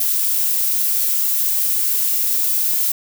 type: noise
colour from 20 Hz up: violet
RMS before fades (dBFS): -18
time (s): 0-2.92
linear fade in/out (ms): 5
effects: none